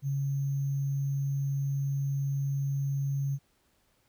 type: tone with sample-and-hold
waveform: sine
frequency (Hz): 138.59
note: C#3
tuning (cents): 0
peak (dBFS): -27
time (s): 0.02-3.39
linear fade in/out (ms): 50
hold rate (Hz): 6300
effects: pink hiss -70 dBFS RMS until 4.08 s